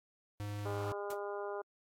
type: tone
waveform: square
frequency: 103.2 Hz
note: G#2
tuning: 10 cents flat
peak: -39 dBFS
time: 0.4-0.92 s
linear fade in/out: 0 ms
type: harmonic tone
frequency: 203 Hz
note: G#3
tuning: 39 cents flat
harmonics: 2 / 3 / 4 / 5 / 6 / 7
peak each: -40 / -44 / -46 / -48 / -50 / -51 dBFS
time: 0.65-1.62 s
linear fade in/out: 10 ms
type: noise with exponential decay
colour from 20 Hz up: white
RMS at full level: -43 dBFS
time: 1.1-1.19 s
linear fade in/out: 5 ms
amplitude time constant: 18 ms
effects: AAC 48 kbps